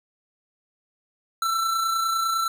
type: tone with amplitude modulation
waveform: square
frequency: 1338 Hz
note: E6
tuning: 25 cents sharp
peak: -21 dBFS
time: 1.42-2.48 s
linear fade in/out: 2 ms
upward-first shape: sine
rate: 29.9 Hz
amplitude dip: 35%
effects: none